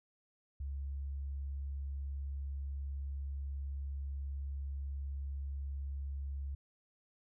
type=tone; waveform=sine; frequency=69.3 Hz; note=C#2; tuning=in tune; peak=-37 dBFS; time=0.6-6.55 s; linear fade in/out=5 ms; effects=none